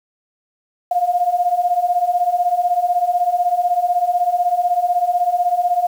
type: beating tone pair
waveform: sine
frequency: 698.5 / 714.5 Hz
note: F5 / F5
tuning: 0 / +39 cents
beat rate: 16 Hz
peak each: -19 / -16 dBFS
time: 0.91-5.87 s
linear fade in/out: 5 ms
effects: 7-bit